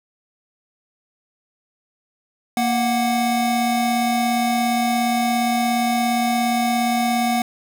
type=tone pair together; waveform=square; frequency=233.9 / 738.9 Hz; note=A#3 / F#5; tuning=+6 / -3 cents; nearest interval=octave + minor sixth; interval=1991 cents; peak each=-21 dBFS; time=2.57-7.42 s; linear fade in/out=2 ms; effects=none